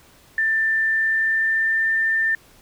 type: tone with pitch glide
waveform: sine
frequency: 1780 to 1792.4 Hz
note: A6 to A6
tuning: +20 to +32 cents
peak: -17 dBFS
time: 0.38-2.35 s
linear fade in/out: 2 ms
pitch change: +12 cents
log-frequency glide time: 0.9-1.9 s
effects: pink hiss -52 dBFS RMS until 2.61 s